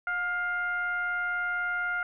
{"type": "tone with frequency modulation", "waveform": "sine", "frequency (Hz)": 1412, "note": "F6", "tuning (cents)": 19, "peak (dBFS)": -27, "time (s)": [0.07, 2.03], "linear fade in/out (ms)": 2, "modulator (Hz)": 692, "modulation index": 0.59, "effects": []}